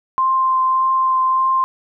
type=tone with vibrato; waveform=sine; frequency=1046.5 Hz; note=C6; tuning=in tune; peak=-13 dBFS; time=0.18-1.64 s; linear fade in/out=0 ms; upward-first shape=triangle; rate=1.7 Hz; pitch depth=11 cents each way; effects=none